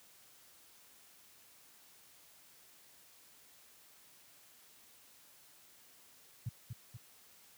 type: tone with echo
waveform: sine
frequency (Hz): 116.54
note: A#2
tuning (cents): 0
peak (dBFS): -34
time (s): 6.46-6.49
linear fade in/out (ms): 5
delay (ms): 240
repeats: 2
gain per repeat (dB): -5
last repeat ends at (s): 6.97
effects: white hiss -62 dBFS RMS until 7.57 s + high-pass 60 Hz 12 dB/octave